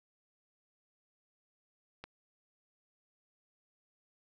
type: click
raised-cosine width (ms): 0.3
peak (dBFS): -28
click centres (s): 2.04
effects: none